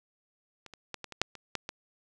clicks, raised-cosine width 0.2 ms, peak -29 / -29 / -19 / -22 / -25 / -7 / -28 / -14 / -19 dBFS, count 9, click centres 0.663 / 0.737 / 0.943 / 1.043 / 1.123 / 1.216 / 1.353 / 1.553 / 1.691 s, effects none

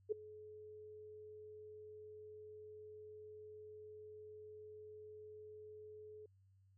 sine tone with ADSR envelope, 426.7 Hz, G#4, 47 cents sharp, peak -32 dBFS, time 0.09-6.26 s, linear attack 29 ms, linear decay 8 ms, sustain -20 dB, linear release 4 ms, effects added 96 Hz sine -67 dBFS peak until 6.77 s

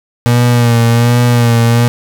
35% pulse tone with vibrato, 118.9 Hz, A#2, 35 cents sharp, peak -5 dBFS, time 0.26-1.88 s, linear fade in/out 0 ms, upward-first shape sine, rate 1.3 Hz, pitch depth 38 cents each way, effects none

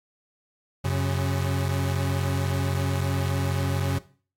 40% pulse tone pair together, 92.6 / 137.01 Hz, F#2 / C#3, +2 / -20 cents, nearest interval perfect fifth, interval 678 cents, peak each -25 dBFS, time 0.84-3.99 s, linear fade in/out 10 ms, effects noise-tail reverb RT60 0.4 s tail -17 dB re dry + AAC 64 kbps

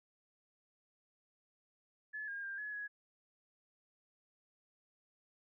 sine tone with pitch steps, 1717 / 1620 / 1594 / 1697 / 1673 Hz, A6 / G#6 / G6 / G#6 / G#6, -43 / -43 / +28 / +37 / +12 cents, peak -40 dBFS, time 2.13-2.88 s, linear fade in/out 20 ms, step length 150 ms, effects none

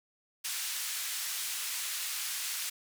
white band-pass noise, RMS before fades -36 dBFS, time 0.44-2.7 s, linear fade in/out 10 ms, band 1600 to 12000 Hz, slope 12 dB/octave, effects none

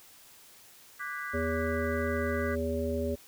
sine chord, G# half-diminished seventh, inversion second, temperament equal with one note detuned, 1174.7 / 1480 / 1627 / 1975.5 Hz, D6 / F#6 / G#6 / B6, 0 / 0 / -36 / 0 cents, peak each -40 dBFS, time 0.99-2.56 s, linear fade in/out 20 ms
harmonic tone, 81.2 Hz, E2, 26 cents flat, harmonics 1 / 3 / 5 / 7, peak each -34 / -34 / -34 / -34 dBFS, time 1.33-3.16 s, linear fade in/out 20 ms
effects white hiss -55 dBFS RMS until 3.27 s

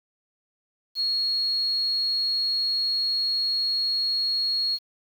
sine tone, 4308 Hz, C8, 50 cents sharp, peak -22 dBFS, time 0.95-4.79 s, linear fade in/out 50 ms, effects 8-bit

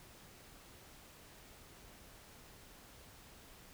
silence, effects pink hiss -58 dBFS RMS until 3.73 s

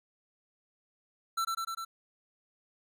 square tone with echo, 1340 Hz, E6, 28 cents sharp, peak -29 dBFS, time 1.37-1.45 s, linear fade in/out 10 ms, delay 100 ms, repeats 4, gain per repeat -2 dB, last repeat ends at 1.85 s, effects none

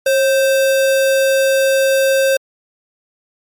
sine tone with sample-and-hold, 540 Hz, C#5, 45 cents flat, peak -10 dBFS, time 0.06-2.37 s, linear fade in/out 5 ms, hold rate 2100 Hz, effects MP3 64 kbps

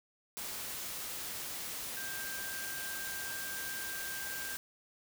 sine tone in noise, 1583 Hz, G6, 17 cents sharp, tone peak -42 dBFS, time 1.97-4.56 s, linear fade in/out 0 ms, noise white, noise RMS -41 dBFS, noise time 0.37-4.57 s, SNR -4 dB, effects none

